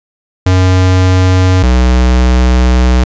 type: tone pair in turn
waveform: square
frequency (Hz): 92.5 / 62.31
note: F#2 / B1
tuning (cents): 0 / +16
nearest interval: perfect fifth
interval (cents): 684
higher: first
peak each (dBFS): -6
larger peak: neither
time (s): 0.46-1.63 / 1.63-3.04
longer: second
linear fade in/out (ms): 5
effects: resampled to 16000 Hz